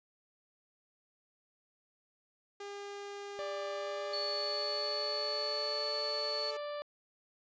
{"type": "tone with pitch glide", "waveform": "sawtooth", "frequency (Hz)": [403.9, 437.9], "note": ["G#4", "A4"], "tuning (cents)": [-48, -8], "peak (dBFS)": -38, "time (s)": [2.6, 6.57], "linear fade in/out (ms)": 5, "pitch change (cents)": 140, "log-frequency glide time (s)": [3.69, 5.93]}
{"type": "harmonic tone", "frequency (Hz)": 587.3, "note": "D5", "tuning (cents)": 0, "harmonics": [1, 2, 3, 4, 5, 6, 7, 8], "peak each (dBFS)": [-38, -45, -52, -56, -56, -56, -58, -57], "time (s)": [3.39, 6.82], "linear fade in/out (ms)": 0}
{"type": "tone", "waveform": "sine", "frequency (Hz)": 4435, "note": "C#8", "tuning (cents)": 0, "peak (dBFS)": -35, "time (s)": [4.13, 6.51], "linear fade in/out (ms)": 5}
{"effects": ["resampled to 16000 Hz"]}